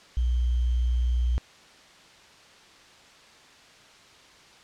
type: tone with sample-and-hold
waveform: sine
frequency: 60.6 Hz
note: B1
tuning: 32 cents flat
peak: -21 dBFS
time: 0.17-1.38 s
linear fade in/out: 0 ms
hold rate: 3150 Hz
effects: white hiss -52 dBFS RMS until 4.63 s + low-pass 5000 Hz 12 dB/octave